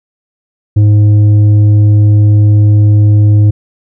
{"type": "tone with tanh clipping", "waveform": "sine", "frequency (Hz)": 104.5, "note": "G#2", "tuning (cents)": 11, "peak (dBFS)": -4, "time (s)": [0.76, 3.51], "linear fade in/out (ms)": 10, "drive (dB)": 6, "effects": []}